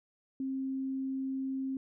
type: tone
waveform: sine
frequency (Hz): 266.3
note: C4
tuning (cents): +31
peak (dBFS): -32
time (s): 0.4-1.77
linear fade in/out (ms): 2
effects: none